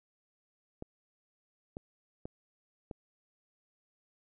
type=clicks; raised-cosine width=2 ms; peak=-27 dBFS; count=4; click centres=0.824 / 1.769 / 2.255 / 2.912 s; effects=none